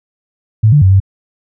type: tone with pitch steps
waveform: sine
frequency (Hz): 108.9 / 146.8 / 94.8 / 96.7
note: A2 / D3 / F#2 / G2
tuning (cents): -17 / 0 / +43 / -23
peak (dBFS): -4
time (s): 0.63-1.002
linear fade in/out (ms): 10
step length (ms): 93
effects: none